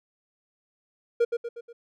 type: tone with echo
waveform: triangle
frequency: 470.6 Hz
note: A#4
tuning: 16 cents sharp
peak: -16 dBFS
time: 1.2-1.25 s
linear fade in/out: 10 ms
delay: 120 ms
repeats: 4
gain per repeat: -6 dB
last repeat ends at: 1.73 s
effects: none